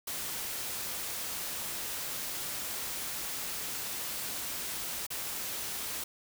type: noise with dropouts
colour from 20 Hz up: white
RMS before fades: -37 dBFS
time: 0.07-6.04 s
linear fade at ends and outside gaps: 5 ms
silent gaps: 5.067-5.103 s
effects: none